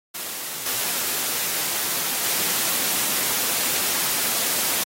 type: noise with level steps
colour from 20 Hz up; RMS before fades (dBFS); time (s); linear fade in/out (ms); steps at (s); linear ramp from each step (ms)
white; -31 / -25 / -23; 0.14-4.84; 10; 0.66 / 2.24; 2
effects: high-pass 150 Hz 12 dB/octave + AAC 48 kbps